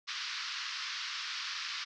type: band-pass noise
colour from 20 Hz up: white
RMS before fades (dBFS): -39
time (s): 0.07-1.85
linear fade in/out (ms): 20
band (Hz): 1100 to 5400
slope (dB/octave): 48
effects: none